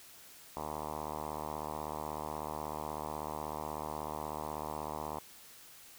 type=tone with low-pass filter; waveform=5% pulse; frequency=76.3 Hz; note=D#2; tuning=33 cents flat; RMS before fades=-40 dBFS; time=0.57-5.19 s; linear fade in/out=0 ms; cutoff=1000 Hz; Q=3.8; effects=white hiss -55 dBFS RMS until 5.98 s